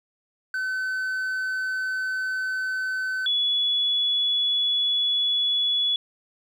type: tone pair in turn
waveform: triangle / sine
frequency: 1521 / 3403 Hz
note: F#6 / G#7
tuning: +47 / +41 cents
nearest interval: octave + major second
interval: 1394 cents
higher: second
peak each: -23 / -20 dBFS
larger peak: second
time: 0.54-3.26 / 3.26-5.96 s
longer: first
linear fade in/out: 2 ms
effects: 10-bit